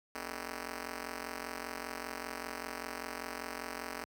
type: ring-modulated tone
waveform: 5% pulse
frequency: 174.9 Hz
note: F3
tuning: 3 cents sharp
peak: -25 dBFS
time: 0.15-4.04 s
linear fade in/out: 0 ms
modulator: 110 Hz
effects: high-pass 100 Hz 12 dB/octave